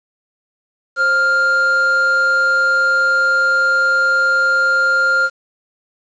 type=tone pair together; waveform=triangle; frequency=529.7 / 1400 Hz; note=C5 / F6; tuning=+21 / +4 cents; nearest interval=octave + perfect fourth; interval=1683 cents; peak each=-22 / -10 dBFS; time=0.96-5.3 s; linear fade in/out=50 ms; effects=resampled to 16000 Hz + 7-bit